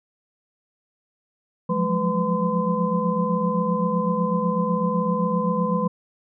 sine tone cluster, 174.2 / 182.1 / 210.6 / 499.3 / 1024 Hz, F3 / F#3 / G#3 / B4 / C6, -4 / -27 / +24 / +19 / -38 cents, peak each -26 dBFS, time 1.69-5.88 s, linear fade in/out 10 ms, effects none

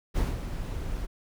brown noise with ADSR envelope, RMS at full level -24 dBFS, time 0.14-1.07 s, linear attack 33 ms, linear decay 190 ms, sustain -9 dB, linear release 26 ms, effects none

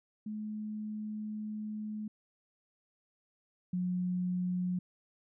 sine tone pair in turn, 213.3 / 180.59 Hz, G#3 / F#3, +46 / -42 cents, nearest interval minor third, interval 288 cents, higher first, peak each -36 / -30 dBFS, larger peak second, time 0.26-2.08 / 3.73-4.79 s, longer first, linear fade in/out 5 ms, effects none

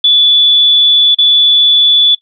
sine tone with dropouts, 3454 Hz, A7, 33 cents flat, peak -4 dBFS, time 0.04-2.15 s, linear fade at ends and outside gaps 5 ms, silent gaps 1.148-1.185 s, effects noise-tail reverb RT60 0.1 s tail -17 dB re dry

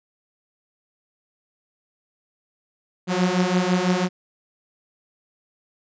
sawtooth beating tone pair, 178.3 / 184.3 Hz, F3 / F#3, +36 / -7 cents, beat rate 6 Hz, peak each -18 / -17 dBFS, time 3.07-4.09 s, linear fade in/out 50 ms, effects resampled to 16000 Hz

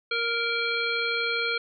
harmonic tone, 466.2 Hz, A#4, in tune, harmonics 1 / 3 / 5 / 7 / 9, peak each -32 / -29 / -29 / -34 / -33 dBFS, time 0.11-1.58 s, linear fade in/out 5 ms, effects none

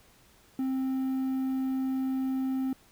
triangle tone with quantisation, 263.3 Hz, C4, 11 cents sharp, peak -25 dBFS, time 0.59-2.73 s, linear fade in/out 2 ms, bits 9, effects pink hiss -60 dBFS RMS until 2.91 s

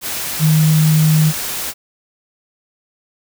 sine tone in noise, 155.7 Hz, D#3, 2 cents sharp, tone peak -9 dBFS, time 0.39-1.33 s, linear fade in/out 50 ms, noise white, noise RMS -23 dBFS, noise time 0.01-1.74 s, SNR +11 dB, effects none

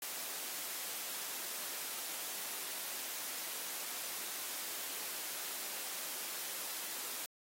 white high-pass noise, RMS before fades -42 dBFS, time 0.02-7.26 s, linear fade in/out 2 ms, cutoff 290 Hz, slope 12 dB/octave, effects AAC 48 kbps

